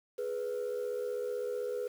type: tone pair together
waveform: sine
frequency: 418.6 / 494.4 Hz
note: G#4 / B4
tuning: +14 / +2 cents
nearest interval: minor third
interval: 288 cents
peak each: -35 / -33 dBFS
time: 0.18-1.88 s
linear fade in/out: 10 ms
effects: tanh soft clip ceiling -29 dBFS + 9-bit